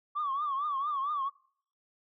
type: tone with vibrato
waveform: sine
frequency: 1140 Hz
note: C#6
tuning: 48 cents sharp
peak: -28 dBFS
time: 0.15-1.3 s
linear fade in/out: 20 ms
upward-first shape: triangle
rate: 4.4 Hz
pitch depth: 140 cents each way
effects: noise-tail reverb RT60 0.6 s tail -25 dB re dry + tanh soft clip ceiling -25 dBFS